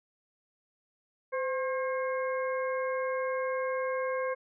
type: harmonic tone with a mistuned harmonic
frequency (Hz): 536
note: C5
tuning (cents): +42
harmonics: 1 / 2 / 3 / 4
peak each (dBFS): -30 / -36 / -40 / -42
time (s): 1.32-4.35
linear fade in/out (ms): 20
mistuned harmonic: 1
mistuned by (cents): -66
effects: none